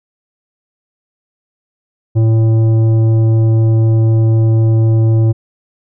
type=tone with tanh clipping; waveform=sine; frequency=112 Hz; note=A2; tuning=31 cents sharp; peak=-9 dBFS; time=2.15-5.33 s; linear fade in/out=20 ms; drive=10 dB; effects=none